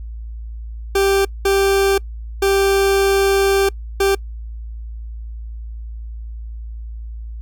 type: tone bursts at uneven times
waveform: 40% pulse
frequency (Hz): 392.5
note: G4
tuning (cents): +2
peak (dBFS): -12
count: 4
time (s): 0.95-1.25 / 1.45-1.98 / 2.42-3.69 / 4-4.15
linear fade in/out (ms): 5
effects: noise-tail reverb RT60 0.1 s tail -25 dB re dry + added 56 Hz sine -27 dBFS peak until 7.41 s